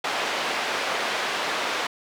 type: band-pass noise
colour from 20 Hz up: pink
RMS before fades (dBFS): -27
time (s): 0.04-1.87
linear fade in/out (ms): 5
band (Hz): 580 to 3800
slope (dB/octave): 12
effects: none